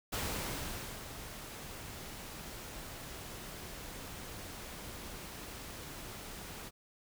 pink noise with ADSR envelope, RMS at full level -36 dBFS, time 0.12-6.71 s, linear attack 13 ms, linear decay 890 ms, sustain -10 dB, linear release 37 ms, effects none

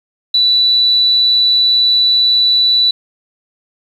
sine tone, 3961 Hz, B7, 4 cents sharp, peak -8 dBFS, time 0.34-2.91 s, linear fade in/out 5 ms, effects 7-bit

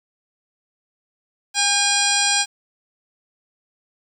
harmonic tone with a mistuned harmonic, 815 Hz, G#5, 33 cents flat, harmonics 1 / 2 / 3 / 4 / 5 / 6 / 7 / 9 / 10, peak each -25 / -25 / -25 / -25 / -25 / -25 / -25 / -25 / -25 dBFS, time 1.54-2.46 s, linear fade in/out 50 ms, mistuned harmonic 2, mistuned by -37 cents, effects 8-bit

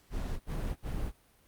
brown noise bursts, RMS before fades -34 dBFS, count 3, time 0.1-1.122 s, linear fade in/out 50 ms, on 300 ms, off 61 ms, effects pink hiss -65 dBFS RMS until 1.47 s + Opus 48 kbps

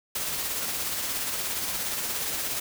white noise with tremolo, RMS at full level -29 dBFS, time 0.15-2.6 s, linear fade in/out 5 ms, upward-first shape sine, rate 17 Hz, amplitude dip 30%, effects none

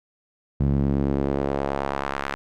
sawtooth tone with band-pass filter sweep, 69.3 Hz, C#2, in tune, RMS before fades -24 dBFS, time 0.6-2.35 s, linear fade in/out 0 ms, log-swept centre 150 to 1600 Hz, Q 1.2, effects none

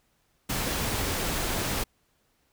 pink noise, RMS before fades -29 dBFS, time 0.49-1.84 s, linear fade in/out 10 ms, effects pink hiss -70 dBFS RMS until 2.52 s

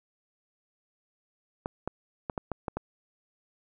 clicks, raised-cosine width 1 ms, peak -17 dBFS, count 7, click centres 1.659 / 1.876 / 2.298 / 2.378 / 2.517 / 2.682 / 2.77 s, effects none

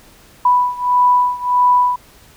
sine beating tone pair, 987.8 / 989.4 Hz, B5 / B5, 0 / +3 cents, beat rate 1.6 Hz, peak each -13 / -15 dBFS, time 0.45-1.96 s, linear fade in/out 5 ms, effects pink hiss -46 dBFS RMS until 2.36 s

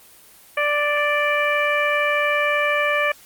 harmonic tone, 587.3 Hz, D5, in tune, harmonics 1 / 2 / 3 / 4 / 5, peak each -22 / -24 / -23 / -23 / -33 dBFS, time 0.57-3.12 s, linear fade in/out 5 ms, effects white hiss -48 dBFS RMS until 3.25 s + Opus 24 kbps

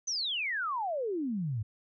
sine exponential sweep, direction down, 6270 to 100 Hz, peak -30 dBFS, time 0.07-1.63 s, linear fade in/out 10 ms, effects none

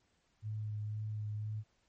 sine tone with vibrato, 106.5 Hz, G#2, 44 cents sharp, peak -36 dBFS, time 0.42-1.64 s, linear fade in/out 50 ms, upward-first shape sine, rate 2 Hz, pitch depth 17 cents each way, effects pink hiss -75 dBFS RMS until 1.88 s + MP3 32 kbps

